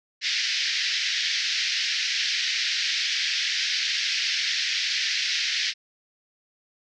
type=band-pass noise; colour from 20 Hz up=white; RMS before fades=-26 dBFS; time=0.21-5.74 s; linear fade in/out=50 ms; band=1700 to 5500 Hz; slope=48 dB/octave; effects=none